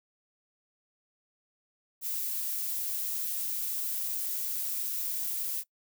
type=noise; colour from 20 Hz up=violet; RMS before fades=-33 dBFS; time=2.01-5.64 s; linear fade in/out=50 ms; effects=noise-tail reverb RT60 0.1 s tail -21 dB re dry